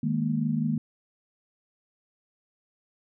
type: chord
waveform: sine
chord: D# suspended fourth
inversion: none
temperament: equal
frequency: 155.56 / 207.7 / 233.1 Hz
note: D#3 / G#3 / A#3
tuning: 0 / 0 / 0 cents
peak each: -28 / -30 / -27 dBFS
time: 0.03-0.78 s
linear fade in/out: 5 ms
effects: none